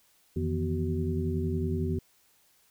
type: tone cluster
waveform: sine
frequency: 86.4 / 156.7 / 167.6 / 243.9 / 377.2 Hz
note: F2 / D#3 / E3 / B3 / F#4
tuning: -18 / +13 / +29 / -21 / +33 cents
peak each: -30 / -35 / -36 / -34 / -34 dBFS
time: 0.36-1.99 s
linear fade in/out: 5 ms
effects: white hiss -65 dBFS RMS until 2.7 s